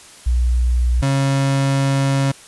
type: tone pair in turn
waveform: sine / 35% pulse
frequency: 61 / 136.94 Hz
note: B1 / C#3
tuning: -21 / -21 cents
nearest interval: octave + major second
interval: 1400 cents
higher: second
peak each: -13 / -13 dBFS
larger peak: neither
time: 0.26-1.02 / 1.02-2.32 s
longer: second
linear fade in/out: 10 ms
effects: white hiss -42 dBFS RMS until 2.47 s + resampled to 24000 Hz